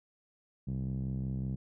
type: tone with low-pass filter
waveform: 5% pulse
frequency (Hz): 65.41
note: C2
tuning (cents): 0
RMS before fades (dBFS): -35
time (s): 0.67-1.56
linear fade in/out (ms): 10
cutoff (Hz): 160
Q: 3.3
effects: none